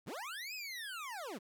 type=linear two-way sweep; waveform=25% pulse; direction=up then down; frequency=69.3 to 2591 to 155 Hz; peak=-38 dBFS; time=0.06-1.39 s; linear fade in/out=20 ms; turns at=0.54 s; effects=none